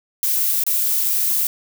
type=noise with dropouts; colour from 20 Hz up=violet; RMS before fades=-19 dBFS; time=0.23-1.47 s; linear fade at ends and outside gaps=1 ms; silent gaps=0.637-0.665 s; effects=none